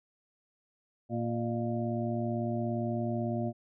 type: harmonic tone with a mistuned harmonic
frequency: 116.54 Hz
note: A#2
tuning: in tune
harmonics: 1 / 2 / 3 / 5 / 6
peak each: -34 / -33 / -38 / -38 / -40 dBFS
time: 1.09-3.53 s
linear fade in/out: 50 ms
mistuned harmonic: 5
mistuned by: +55 cents
effects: none